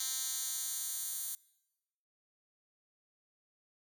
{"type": "tone with high-pass filter sweep", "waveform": "10% pulse", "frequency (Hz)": 261.7, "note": "C4", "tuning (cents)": 0, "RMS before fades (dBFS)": -38, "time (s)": [0, 1.35], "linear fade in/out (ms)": 2, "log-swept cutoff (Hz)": [5700, 9600], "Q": 1.1, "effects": ["noise-tail reverb RT60 1.0 s tail -24 dB re dry"]}